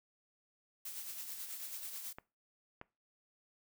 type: noise with tremolo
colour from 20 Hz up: blue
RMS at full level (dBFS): -43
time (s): 0.85-2.13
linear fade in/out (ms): 5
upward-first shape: sine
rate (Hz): 9.2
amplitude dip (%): 45
type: clicks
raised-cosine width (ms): 0.5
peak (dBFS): -31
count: 2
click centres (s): 2.185 / 2.814
effects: noise-tail reverb RT60 0.3 s tail -22 dB re dry